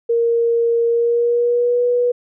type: tone with pitch glide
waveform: sine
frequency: 466.2 to 487.4 Hz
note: A#4 to B4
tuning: 0 to -23 cents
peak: -13 dBFS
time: 0.09-2.12 s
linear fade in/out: 10 ms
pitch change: +77 cents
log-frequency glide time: 0.87-1.83 s
effects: none